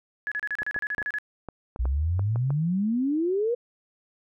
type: tone bursts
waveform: sine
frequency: 1694 Hz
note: G#6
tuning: 34 cents sharp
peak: -26 dBFS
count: 12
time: 0.27-1.185 s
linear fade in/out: 0 ms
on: 46 ms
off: 33 ms
type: clicks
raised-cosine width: 1 ms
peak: -22 dBFS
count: 10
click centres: 0.62 / 0.763 / 0.982 / 1.018 / 1.487 / 1.761 / 1.855 / 2.194 / 2.359 / 2.505 s
type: exponential sweep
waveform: sine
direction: up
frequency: 58.27 to 493.9 Hz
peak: -22 dBFS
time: 1.79-3.55 s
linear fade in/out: 10 ms
effects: none